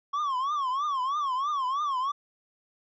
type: tone with vibrato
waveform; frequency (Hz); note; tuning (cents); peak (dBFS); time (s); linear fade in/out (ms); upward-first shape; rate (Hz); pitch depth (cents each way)
triangle; 1102; C#6; -11; -24; 0.13-2.12; 10; triangle; 3.1; 190
effects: resampled to 16000 Hz